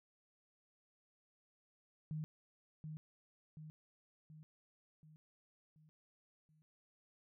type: tone with echo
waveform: sine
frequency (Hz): 154.9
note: D#3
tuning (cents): -7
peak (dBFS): -39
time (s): 2.11-2.24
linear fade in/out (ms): 0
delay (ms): 730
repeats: 6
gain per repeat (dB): -5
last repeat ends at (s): 6.62
effects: none